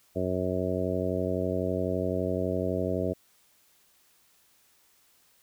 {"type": "harmonic tone", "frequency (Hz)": 91.9, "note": "F#2", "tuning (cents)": -11, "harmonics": [1, 2, 3, 4, 5, 6, 7], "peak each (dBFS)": [-34, -34, -34, -34, -34, -34, -34], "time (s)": [0.15, 3.14], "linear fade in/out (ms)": 20, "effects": ["white hiss -64 dBFS RMS until 5.42 s"]}